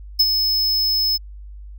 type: tone with ADSR envelope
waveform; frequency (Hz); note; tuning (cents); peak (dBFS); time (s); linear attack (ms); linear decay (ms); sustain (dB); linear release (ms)
square; 5200; E8; -24; -10; 0.19-1.18; 12; 43; -7; 24
effects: added 50 Hz sine -34 dBFS peak until 1.78 s